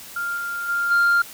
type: tone with level steps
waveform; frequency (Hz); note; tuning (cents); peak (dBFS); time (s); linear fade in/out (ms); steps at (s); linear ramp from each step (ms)
sine; 1396.9; F6; 0; -23 / -25 / -19 / -12; 0.16-1.22; 5; 0.36 / 0.68 / 0.9; 20
effects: tanh soft clip ceiling -13 dBFS + white hiss -40 dBFS RMS until 1.33 s